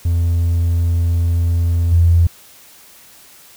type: tone with level steps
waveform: triangle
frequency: 85 Hz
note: F2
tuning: 46 cents flat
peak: -10 / -4 dBFS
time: 0.05-2.27 s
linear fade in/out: 5 ms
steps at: 1.91 s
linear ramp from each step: 20 ms
effects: tanh soft clip ceiling -6 dBFS + white hiss -44 dBFS RMS until 3.56 s